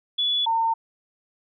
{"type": "tone pair in turn", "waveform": "sine", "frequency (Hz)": [3420, 908], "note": ["A7", "A#5"], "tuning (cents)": [-50, -46], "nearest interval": "octave + major seventh", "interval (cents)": 2296, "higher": "first", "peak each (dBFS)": [-20, -19], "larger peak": "second", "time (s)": [[0.18, 0.46], [0.46, 0.74]], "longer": "neither", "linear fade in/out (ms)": 10, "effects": []}